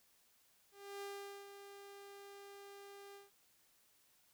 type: tone with ADSR envelope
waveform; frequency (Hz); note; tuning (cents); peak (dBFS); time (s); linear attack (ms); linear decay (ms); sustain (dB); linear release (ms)
sawtooth; 400; G4; +35; -40; 0.71-3.31; 310; 440; -9; 160
effects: white hiss -72 dBFS RMS until 4.33 s